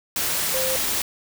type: tone in noise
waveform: sine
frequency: 522 Hz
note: C5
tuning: 4 cents flat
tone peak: -25 dBFS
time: 0.54-0.76 s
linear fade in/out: 2 ms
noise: white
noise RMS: -24 dBFS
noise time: 0.16-1.02 s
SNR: -4 dB
effects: none